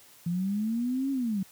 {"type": "linear two-way sweep", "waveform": "sine", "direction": "up then down", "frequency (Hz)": [167.4, 277.2, 184.2], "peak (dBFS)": -26, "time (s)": [0.26, 1.43], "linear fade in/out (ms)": 5, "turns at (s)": 1.11, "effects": ["white hiss -55 dBFS RMS until 1.51 s", "high-pass 60 Hz 12 dB/octave"]}